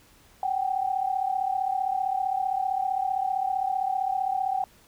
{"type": "tone pair together", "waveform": "sine", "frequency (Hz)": [754.6, 790], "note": ["F#5", "G5"], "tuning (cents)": [34, 13], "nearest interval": "minor second", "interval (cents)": 79, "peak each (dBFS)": [-26, -28], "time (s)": [0.43, 4.64], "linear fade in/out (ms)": 2, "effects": ["pink hiss -57 dBFS RMS until 4.87 s"]}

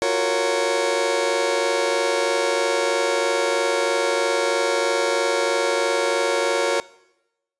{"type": "chord", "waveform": "sawtooth", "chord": "Gb major seventh", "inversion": "third", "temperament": "just", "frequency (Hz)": [346.9, 370, 462.5, 555], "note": ["F4", "Gb4", "Bb4", "Db5"], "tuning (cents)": [-12, 0, -14, 2], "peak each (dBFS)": [-24, -23, -19, -18], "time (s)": [0.02, 6.8], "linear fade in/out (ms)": 0, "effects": ["noise-tail reverb RT60 0.9 s tail -20 dB re dry", "resampled to 22050 Hz"]}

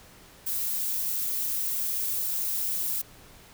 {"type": "noise", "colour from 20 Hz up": "violet", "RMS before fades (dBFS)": -29, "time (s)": [0.46, 3.02], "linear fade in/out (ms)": 10, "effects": ["pink hiss -52 dBFS RMS until 3.53 s"]}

